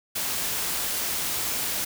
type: noise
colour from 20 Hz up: white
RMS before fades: -28 dBFS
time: 0.15-1.85 s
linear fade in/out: 10 ms
effects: none